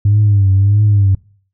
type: tone with vibrato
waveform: sine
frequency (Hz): 100.7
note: G2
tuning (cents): +47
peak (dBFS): -6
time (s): 0.05-1.15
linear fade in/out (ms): 5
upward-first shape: triangle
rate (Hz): 1.6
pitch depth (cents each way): 95
effects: noise-tail reverb RT60 0.5 s tail -24 dB re dry + tanh soft clip ceiling -4 dBFS